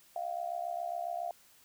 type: tone with amplitude modulation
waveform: sine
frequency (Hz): 695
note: F5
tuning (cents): -9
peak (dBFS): -30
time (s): 0.16-1.31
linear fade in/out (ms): 2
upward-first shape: sine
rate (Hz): 67.3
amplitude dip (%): 85
effects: white hiss -62 dBFS RMS until 1.64 s